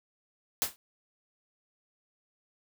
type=noise with exponential decay; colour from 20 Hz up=white; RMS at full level=-24 dBFS; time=0.62-0.76 s; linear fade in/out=0 ms; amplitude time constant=29 ms; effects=none